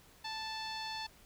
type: tone with low-pass filter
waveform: sawtooth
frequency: 880 Hz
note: A5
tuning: in tune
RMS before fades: -41 dBFS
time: 0.24-1.07 s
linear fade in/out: 10 ms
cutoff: 4500 Hz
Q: 4
effects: pink hiss -61 dBFS RMS until 1.25 s